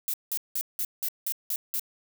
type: noise bursts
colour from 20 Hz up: violet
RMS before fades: -29 dBFS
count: 8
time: 0.08-1.796 s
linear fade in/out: 0 ms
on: 57 ms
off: 180 ms
effects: none